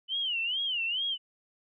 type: tone with vibrato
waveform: sine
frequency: 2969 Hz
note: F#7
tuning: 5 cents sharp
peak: -28 dBFS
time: 0.08-1.18 s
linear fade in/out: 50 ms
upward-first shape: sine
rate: 2.3 Hz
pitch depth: 180 cents each way
effects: none